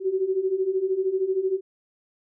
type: beating tone pair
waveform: sine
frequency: 370 / 383 Hz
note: F#4 / G4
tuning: 0 / -40 cents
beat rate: 13 Hz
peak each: -27 / -23 dBFS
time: 0-1.61 s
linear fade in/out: 50 ms
effects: none